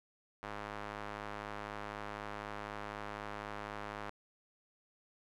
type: tone with band-pass filter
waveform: square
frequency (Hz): 52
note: G#1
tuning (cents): +3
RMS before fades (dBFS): -44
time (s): 0.43-4.1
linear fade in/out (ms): 0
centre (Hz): 1200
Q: 1
effects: none